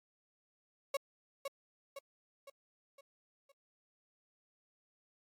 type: tone with echo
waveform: 35% pulse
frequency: 554.4 Hz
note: C#5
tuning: in tune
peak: -30 dBFS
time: 0.94-0.97 s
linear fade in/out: 5 ms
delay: 510 ms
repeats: 5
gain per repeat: -6 dB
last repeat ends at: 3.52 s
effects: AAC 64 kbps